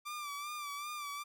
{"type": "tone with vibrato", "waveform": "sawtooth", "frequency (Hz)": 1174.7, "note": "D6", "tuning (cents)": 0, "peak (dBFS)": -36, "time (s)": [0.05, 1.24], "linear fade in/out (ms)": 20, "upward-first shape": "sine", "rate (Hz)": 2.6, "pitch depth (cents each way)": 53, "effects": []}